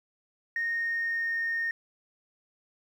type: tone with pitch glide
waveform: sine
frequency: 1852 to 1839.2 Hz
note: A#6 to A#6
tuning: -12 to -24 cents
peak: -26 dBFS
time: 0.56-1.71 s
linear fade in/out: 2 ms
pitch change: -12 cents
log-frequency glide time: 0.73-1.39 s
effects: tanh soft clip ceiling -23 dBFS + 10-bit